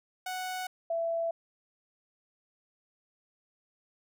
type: tone pair in turn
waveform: sawtooth / sine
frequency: 740 / 666.9 Hz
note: F#5 / E5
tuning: 0 / +20 cents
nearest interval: major second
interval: 180 cents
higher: first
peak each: -30 / -28 dBFS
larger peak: second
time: 0.26-0.67 / 0.9-1.31 s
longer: neither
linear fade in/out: 5 ms
effects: none